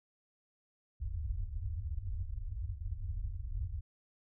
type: low-pass noise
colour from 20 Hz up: white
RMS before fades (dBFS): -38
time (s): 1-3.81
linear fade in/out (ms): 5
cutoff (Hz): 100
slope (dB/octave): 96
effects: none